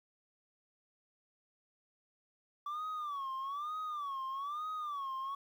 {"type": "tone with vibrato", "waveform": "sine", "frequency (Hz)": 1153, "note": "D6", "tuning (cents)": -32, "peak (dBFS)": -34, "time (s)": [2.66, 5.35], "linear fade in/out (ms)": 5, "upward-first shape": "sine", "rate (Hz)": 1.1, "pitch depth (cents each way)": 150, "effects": ["tanh soft clip ceiling -36 dBFS", "11-bit"]}